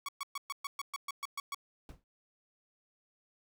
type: tone bursts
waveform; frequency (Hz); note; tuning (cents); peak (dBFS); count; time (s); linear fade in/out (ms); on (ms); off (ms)
sawtooth; 1120; C#6; +18; -32; 11; 0.06-1.546; 2; 26; 120
type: noise with exponential decay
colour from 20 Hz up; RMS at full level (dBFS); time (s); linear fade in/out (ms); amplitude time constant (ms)
brown; -43; 1.89-2.04; 1; 31
effects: none